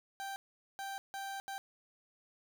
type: tone bursts at uneven times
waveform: 30% pulse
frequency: 784 Hz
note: G5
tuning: in tune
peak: -37 dBFS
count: 4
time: 0.2-0.36 / 0.79-0.98 / 1.14-1.4 / 1.48-1.58 s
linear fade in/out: 0 ms
effects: none